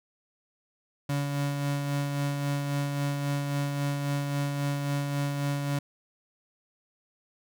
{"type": "tone with tremolo", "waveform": "35% pulse", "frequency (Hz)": 142.3, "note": "C#3", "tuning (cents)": 46, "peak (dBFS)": -24, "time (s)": [1.09, 5.79], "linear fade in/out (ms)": 5, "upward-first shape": "sine", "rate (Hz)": 3.7, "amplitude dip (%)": 35, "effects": []}